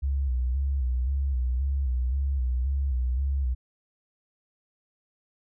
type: tone with vibrato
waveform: sine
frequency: 65.41 Hz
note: C2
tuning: in tune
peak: -23 dBFS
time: 0.02-3.55 s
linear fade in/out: 20 ms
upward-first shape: square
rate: 1.9 Hz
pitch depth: 82 cents each way
effects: none